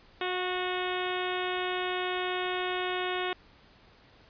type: harmonic tone with a mistuned harmonic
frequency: 365.6 Hz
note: F#4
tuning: 21 cents flat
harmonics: 1 / 2 / 3 / 4 / 5 / 6 / 7 / 8 / 9 / 10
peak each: -33 / -36 / -38 / -39 / -40 / -41 / -41 / -42 / -43 / -43 dBFS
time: 0.21-3.33 s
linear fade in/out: 2 ms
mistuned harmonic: 2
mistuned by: -17 cents
effects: pink hiss -58 dBFS RMS until 4.29 s + resampled to 11025 Hz